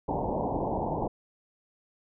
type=low-pass noise; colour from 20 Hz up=white; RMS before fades=-30 dBFS; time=0.08-1.08 s; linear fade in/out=10 ms; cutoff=950 Hz; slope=96 dB/octave; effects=none